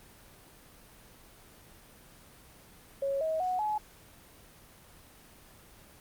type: tone with pitch steps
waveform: sine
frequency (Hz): 551 / 636.6 / 735.5 / 849.8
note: C#5 / D#5 / F#5 / G#5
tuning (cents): -11 / +39 / -11 / +40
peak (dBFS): -28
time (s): 3.02-3.78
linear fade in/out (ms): 5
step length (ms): 190
effects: pink hiss -55 dBFS RMS until 6 s + Opus 24 kbps